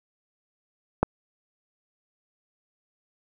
click, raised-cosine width 1 ms, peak -5 dBFS, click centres 1.03 s, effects none

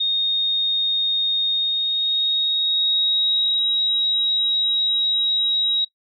sine tone with pitch glide, 3700 to 3826 Hz, A#7 to A#7, -14 to +44 cents, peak -17 dBFS, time 0-5.85 s, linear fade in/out 10 ms, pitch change +58 cents, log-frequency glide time 1.52-3.67 s, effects noise-tail reverb RT60 0.1 s tail -18 dB re dry

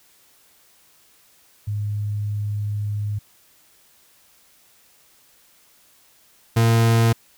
sine / 40% pulse tone pair in turn, 103.83 / 114.64 Hz, G#2 / A#2, 0 / -28 cents, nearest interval major second, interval 172 cents, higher second, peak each -22 / -13 dBFS, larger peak second, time 1.67-3.19 / 6.56-7.13 s, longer first, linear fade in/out 10 ms, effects white hiss -56 dBFS RMS until 7.37 s

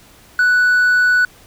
sine tone with hard clipping, 1482 Hz, F#6, 2 cents sharp, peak -11 dBFS, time 0.39-1.25 s, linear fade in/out 2 ms, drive 2 dB, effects pink hiss -46 dBFS RMS until 1.46 s

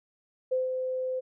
sine tone with ADSR envelope, 514 Hz, C5, 31 cents flat, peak -23 dBFS, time 0.51-1.21 s, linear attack 14 ms, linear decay 160 ms, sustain -5 dB, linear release 24 ms, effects none

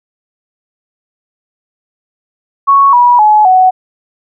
sine tone with pitch steps, 1108.7 / 970.8 / 850 / 744.3 Hz, C#6 / B5 / G#5 / F#5, 0 / -30 / +40 / +10 cents, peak -3 dBFS, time 2.67-3.71 s, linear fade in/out 20 ms, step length 260 ms, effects none

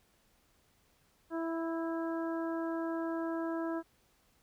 harmonic tone with a mistuned harmonic, 329.6 Hz, E4, in tune, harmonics 1 / 2 / 3 / 4 / 5, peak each -34 / -40 / -44 / -46 / -48 dBFS, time 1.3-3.83 s, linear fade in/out 50 ms, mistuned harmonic 5, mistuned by -20 cents, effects pink hiss -70 dBFS RMS until 4.42 s

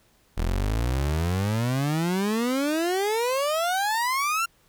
30% pulse exponential sweep, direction up, 39.58 to 1394 Hz, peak -20 dBFS, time 0.37-4.46 s, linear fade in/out 10 ms, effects pink hiss -62 dBFS RMS until 4.68 s

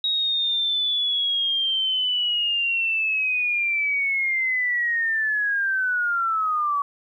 sine linear sweep, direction down, 3800 to 1128 Hz, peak -20 dBFS, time 0.04-6.82 s, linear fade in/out 2 ms, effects 10-bit

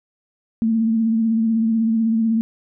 sine tone with vibrato, 224.7 Hz, A3, 37 cents sharp, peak -15 dBFS, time 0.62-2.41 s, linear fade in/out 0 ms, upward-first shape triangle, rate 16 Hz, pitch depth 44 cents each way, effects none

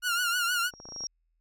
sawtooth tone with vibrato, 1424 Hz, F6, 33 cents sharp, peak -22 dBFS, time 0.02-0.71 s, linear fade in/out 50 ms, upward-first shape triangle, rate 6.4 Hz, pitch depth 83 cents each way
sine tone with exponential growth, 5600 Hz, F8, 4 cents sharp, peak -30 dBFS, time 0.51-1.07 s, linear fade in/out 2 ms, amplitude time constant 120 ms
clicks, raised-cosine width 1 ms, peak -32 dBFS, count 8, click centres 0.738 / 0.801 / 0.855 / 0.888 / 0.922 / 0.962 / 1.007 / 1.038 s
effects added 41 Hz sine -70 dBFS peak until 1.4 s

